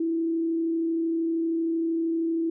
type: tone with frequency modulation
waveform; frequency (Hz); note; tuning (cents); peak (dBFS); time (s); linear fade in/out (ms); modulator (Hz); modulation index
sine; 329.6; E4; 0; -23; 0-2.5; 5; 32.9; 0.21
effects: none